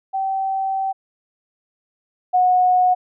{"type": "tone pair in turn", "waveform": "sine", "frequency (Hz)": [772, 730.6], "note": ["G5", "F#5"], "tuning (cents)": [-27, -22], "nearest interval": "minor second", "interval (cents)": 95, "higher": "first", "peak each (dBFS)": [-19, -12], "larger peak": "second", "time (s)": [[0.13, 0.93], [2.33, 2.95]], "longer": "first", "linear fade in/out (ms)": 20, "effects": []}